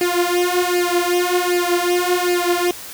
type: tone with flanger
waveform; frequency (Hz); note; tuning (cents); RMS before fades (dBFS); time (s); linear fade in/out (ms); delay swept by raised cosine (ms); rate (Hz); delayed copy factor
sawtooth; 354.4; F4; +25; -18; 0.01-2.71; 2; 0.41 to 5.31; 1.3; +0.9
effects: white hiss -34 dBFS RMS until 2.93 s